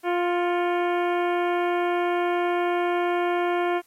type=harmonic tone with a mistuned harmonic; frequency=351 Hz; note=F4; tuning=9 cents sharp; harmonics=1 / 2 / 3 / 4 / 5 / 6 / 7 / 8 / 9; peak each=-23 / -26 / -31 / -34 / -36 / -37 / -41 / -44 / -45 dBFS; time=0.03-3.82 s; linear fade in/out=50 ms; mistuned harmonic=6; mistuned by=+80 cents; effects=white hiss -60 dBFS RMS until 3.86 s + MP3 64 kbps